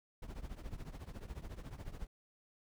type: noise with tremolo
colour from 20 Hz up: brown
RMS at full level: -42 dBFS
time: 0.22-2.07 s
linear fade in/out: 5 ms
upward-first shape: triangle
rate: 14 Hz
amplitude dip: 90%
effects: none